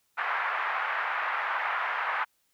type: band-pass noise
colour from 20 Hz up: pink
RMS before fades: -30 dBFS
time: 0.17-2.25 s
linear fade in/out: 20 ms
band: 890 to 2000 Hz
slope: 24 dB/octave
effects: white hiss -72 dBFS RMS until 2.53 s